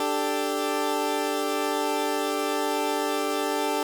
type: chord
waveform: 20% pulse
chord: D suspended fourth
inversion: none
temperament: equal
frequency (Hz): 293.7 / 392 / 440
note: D4 / G4 / A4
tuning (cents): 0 / 0 / 0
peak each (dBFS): -24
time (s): 0-3.83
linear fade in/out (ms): 2
effects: none